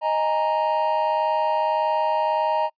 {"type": "chord", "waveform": "triangle", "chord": "D# suspended fourth", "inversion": "none", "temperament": "equal", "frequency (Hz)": [622.3, 830.6, 932.3], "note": ["D#5", "G#5", "A#5"], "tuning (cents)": [0, 0, 0], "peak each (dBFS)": [-22, -25, -20], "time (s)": [0.01, 2.7], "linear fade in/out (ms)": 50, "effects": ["noise-tail reverb RT60 0.1 s tail -26 dB re dry", "resampled to 11025 Hz"]}